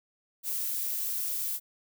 violet noise, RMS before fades -32 dBFS, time 0.43-1.6 s, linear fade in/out 50 ms, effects none

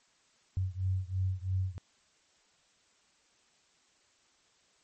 sine beating tone pair, 92.5 / 95.5 Hz, F#2 / G2, 0 / -45 cents, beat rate 3 Hz, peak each -32 / -33 dBFS, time 0.57-1.78 s, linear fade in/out 0 ms, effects white hiss -68 dBFS RMS until 4.83 s + MP3 32 kbps

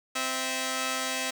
5% pulse tone pair together, 260.3 / 650 Hz, C4 / E5, -9 / -24 cents, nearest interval octave + major third, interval 1585 cents, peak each -20 dBFS, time 0.15-1.31 s, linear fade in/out 10 ms, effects 9-bit

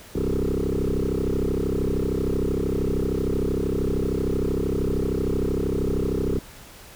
sine tone with frequency modulation, 230 Hz, A#3, 23 cents flat, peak -19 dBFS, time 0.15-6.39 s, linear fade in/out 5 ms, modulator 33 Hz, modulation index 6.7, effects tanh soft clip ceiling -19 dBFS + pink hiss -45 dBFS RMS until 6.95 s

